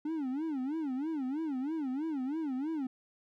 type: tone with vibrato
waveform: triangle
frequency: 287.8 Hz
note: D4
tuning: 35 cents flat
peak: -30 dBFS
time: 0.05-2.87 s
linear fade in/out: 5 ms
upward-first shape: sine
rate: 3.1 Hz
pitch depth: 220 cents each way
effects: none